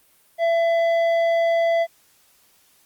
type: tone with tanh clipping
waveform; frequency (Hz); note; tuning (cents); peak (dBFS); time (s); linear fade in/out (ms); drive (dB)
sine; 670; E5; +28; -18; 0.38-1.87; 50; 9
effects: white hiss -58 dBFS RMS until 2.85 s + Opus 32 kbps